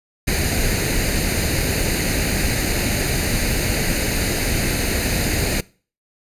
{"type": "noise with comb filter", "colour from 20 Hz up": "pink", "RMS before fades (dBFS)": -20, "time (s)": [0.27, 5.61], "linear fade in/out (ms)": 10, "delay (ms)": 0.45, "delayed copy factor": 0.7, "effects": ["noise-tail reverb RT60 0.4 s tail -22 dB re dry", "resampled to 32000 Hz"]}